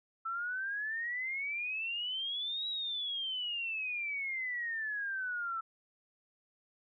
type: exponential two-way sweep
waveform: sine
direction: up then down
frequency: 1318.5 to 3890 to 1318.5 Hz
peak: -34 dBFS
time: 0.25-5.61 s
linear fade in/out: 10 ms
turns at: 2.68 s
effects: none